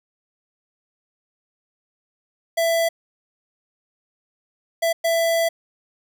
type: tone bursts at uneven times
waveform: square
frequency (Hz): 665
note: E5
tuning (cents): +15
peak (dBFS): -18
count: 3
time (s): 2.57-2.89 / 4.82-4.93 / 5.04-5.49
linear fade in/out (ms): 10
effects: none